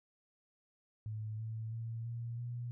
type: tone with pitch steps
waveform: sine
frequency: 108.3 / 111.22 / 114.21 / 117.29 / 120.44 Hz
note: A2 / A2 / A#2 / A#2 / B2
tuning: -27 / +19 / -35 / +11 / -43 cents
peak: -38 dBFS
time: 1.06-2.71 s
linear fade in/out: 0 ms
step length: 330 ms
effects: none